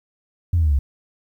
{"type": "linear sweep", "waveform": "sine", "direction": "down", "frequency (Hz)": [89.4, 65.41], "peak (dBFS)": -13, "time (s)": [0.53, 0.79], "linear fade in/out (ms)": 5, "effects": ["tanh soft clip ceiling -10 dBFS", "9-bit"]}